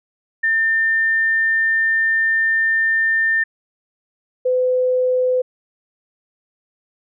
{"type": "tone pair in turn", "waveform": "sine", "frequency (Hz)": [1800, 506.3], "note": ["A6", "B4"], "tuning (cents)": [39, 43], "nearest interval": "octave + minor seventh", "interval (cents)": 2196, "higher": "first", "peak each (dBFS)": -14, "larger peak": "neither", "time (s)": [[0.43, 3.44], [4.45, 5.42]], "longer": "first", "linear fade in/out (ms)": 10, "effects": []}